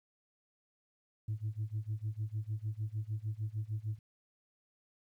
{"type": "tone with tremolo", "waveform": "sine", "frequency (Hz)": 107.7, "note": "A2", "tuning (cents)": -37, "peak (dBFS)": -30, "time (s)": [1.28, 3.99], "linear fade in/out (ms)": 5, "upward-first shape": "sine", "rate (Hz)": 6.6, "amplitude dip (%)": 95, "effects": ["tanh soft clip ceiling -30 dBFS", "12-bit"]}